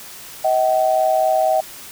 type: tone pair together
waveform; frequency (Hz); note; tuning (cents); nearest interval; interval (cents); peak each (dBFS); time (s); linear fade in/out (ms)
sine; 636 / 760.1; D#5 / F#5; +38 / +46; minor third; 308; -16 / -17; 0.44-1.61; 10
effects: white hiss -37 dBFS RMS until 1.91 s